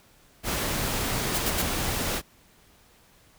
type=noise; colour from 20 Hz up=pink; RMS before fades=-28 dBFS; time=0.43-2.22 s; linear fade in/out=50 ms
type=noise bursts; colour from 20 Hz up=white; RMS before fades=-28 dBFS; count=3; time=1.34-1.62 s; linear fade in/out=5 ms; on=42 ms; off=77 ms
effects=pink hiss -58 dBFS RMS until 3.38 s